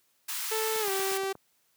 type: high-pass noise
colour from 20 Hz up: white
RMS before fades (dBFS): -34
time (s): 0.28-1.18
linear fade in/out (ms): 10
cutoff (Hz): 920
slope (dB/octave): 48
type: tone with pitch glide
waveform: sawtooth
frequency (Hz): 440 to 387.5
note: A4 to G4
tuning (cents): 0 to -20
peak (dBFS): -25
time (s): 0.51-1.33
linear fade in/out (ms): 10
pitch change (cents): -220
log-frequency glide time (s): 0.8-0.9
type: click train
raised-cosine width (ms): 1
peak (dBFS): -31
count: 6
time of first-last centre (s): 0.76-1.353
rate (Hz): 8.43
effects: white hiss -70 dBFS RMS until 1.76 s + high-pass 100 Hz 12 dB/octave